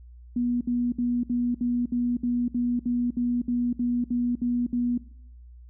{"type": "tone bursts", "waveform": "sine", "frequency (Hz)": 242.5, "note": "B3", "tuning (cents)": -31, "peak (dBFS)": -22, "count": 15, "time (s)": [0.36, 4.978], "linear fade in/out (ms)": 5, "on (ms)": 250, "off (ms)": 62, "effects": ["noise-tail reverb RT60 0.7 s tail -19 dB re dry", "added 60 Hz sine -44 dBFS peak until 5.69 s"]}